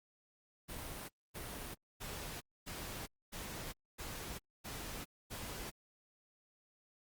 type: noise bursts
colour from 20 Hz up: pink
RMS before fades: -45 dBFS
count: 8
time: 0.68-5.71 s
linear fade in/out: 20 ms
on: 410 ms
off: 250 ms
effects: Opus 32 kbps